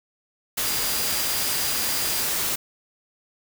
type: tone in noise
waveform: sine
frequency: 4832 Hz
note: D8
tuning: 48 cents sharp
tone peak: -32 dBFS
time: 0.65-2.23 s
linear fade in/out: 10 ms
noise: white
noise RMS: -25 dBFS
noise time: 0.57-2.56 s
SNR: -10 dB
effects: none